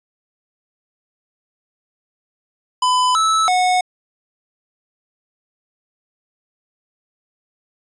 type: tone with pitch steps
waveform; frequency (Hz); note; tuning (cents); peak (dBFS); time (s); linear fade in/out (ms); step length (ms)
square; 1004 / 1307 / 732; B5 / E6 / F#5; +28 / -15 / -19; -14; 2.82-3.81; 5; 330
effects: resampled to 22050 Hz